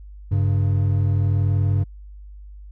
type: tone pair together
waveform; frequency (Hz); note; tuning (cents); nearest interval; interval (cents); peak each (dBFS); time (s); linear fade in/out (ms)
triangle; 98 / 138.59; G2 / C#3; 0 / 0; tritone; 600; -15 / -22; 0.31-1.84; 10
effects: added 50 Hz sine -37 dBFS peak until 2.71 s